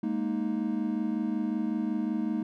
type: chord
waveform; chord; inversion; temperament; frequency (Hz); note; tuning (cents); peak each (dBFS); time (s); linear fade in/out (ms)
triangle; Ab suspended second; none; equal; 207.7 / 233.1 / 311.1; Ab3 / Bb3 / Eb4; 0 / 0 / 0; -30 / -29 / -30; 0.03-2.43; 5
effects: none